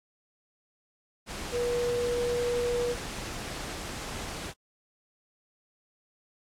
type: tone in noise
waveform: sine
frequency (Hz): 482.8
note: B4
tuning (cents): -39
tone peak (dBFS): -26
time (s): 1.51-2.96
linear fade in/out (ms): 50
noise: pink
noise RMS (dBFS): -37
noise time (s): 1.26-4.54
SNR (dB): +8
effects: low-pass 9000 Hz 12 dB/octave + AAC 64 kbps